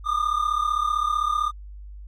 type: tone pair together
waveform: triangle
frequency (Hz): 1192 / 1227.6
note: D6 / D#6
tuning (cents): +25 / -24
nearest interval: minor second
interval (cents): 51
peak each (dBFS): -22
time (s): 0.04-1.52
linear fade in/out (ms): 50
effects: added 50 Hz sine -37 dBFS peak until 2.07 s